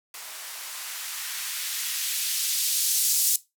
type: noise with band-pass filter sweep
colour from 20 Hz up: violet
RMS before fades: -28 dBFS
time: 0.14-3.36 s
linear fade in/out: 2 ms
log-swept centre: 650 to 6500 Hz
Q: 0.85
effects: noise-tail reverb RT60 0.2 s tail -17 dB re dry